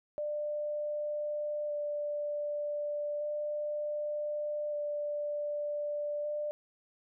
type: tone with vibrato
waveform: sine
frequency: 592 Hz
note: D5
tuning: 14 cents sharp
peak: -32 dBFS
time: 0.18-6.51 s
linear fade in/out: 0 ms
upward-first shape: square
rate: 0.33 Hz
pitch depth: 9 cents each way
effects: none